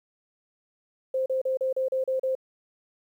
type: tone bursts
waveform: sine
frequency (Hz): 523.3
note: C5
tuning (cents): 0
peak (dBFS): -23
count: 8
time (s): 1.14-2.352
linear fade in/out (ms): 5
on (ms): 120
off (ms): 36
effects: 10-bit